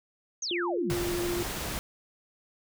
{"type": "exponential sweep", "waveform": "sine", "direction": "down", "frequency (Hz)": [6700, 111.2], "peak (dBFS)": -30, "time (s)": [0.42, 0.95], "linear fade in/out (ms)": 5}
{"type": "tone with vibrato", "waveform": "sine", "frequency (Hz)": 349.2, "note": "F4", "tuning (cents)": 0, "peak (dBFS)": -29, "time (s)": [0.51, 1.43], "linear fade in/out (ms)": 2, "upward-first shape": "sine", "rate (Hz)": 14, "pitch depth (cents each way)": 11}
{"type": "noise", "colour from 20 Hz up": "pink", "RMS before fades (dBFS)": -34, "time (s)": [0.9, 1.79], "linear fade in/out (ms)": 0}
{"effects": []}